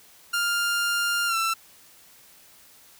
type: tone with pitch glide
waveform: sawtooth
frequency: 1400 to 1337.6 Hz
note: F6 to E6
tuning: +4 to +25 cents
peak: -19 dBFS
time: 0.33-1.54 s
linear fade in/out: 10 ms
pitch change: -79 cents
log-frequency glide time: 1.27-1.36 s
effects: white hiss -53 dBFS RMS until 2.99 s